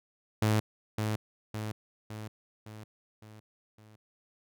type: tone with echo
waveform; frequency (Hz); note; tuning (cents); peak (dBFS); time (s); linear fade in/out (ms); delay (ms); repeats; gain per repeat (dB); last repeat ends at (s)
sawtooth; 107.7; A2; -37; -20; 0.42-0.6; 5; 560; 6; -5; 3.96
effects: none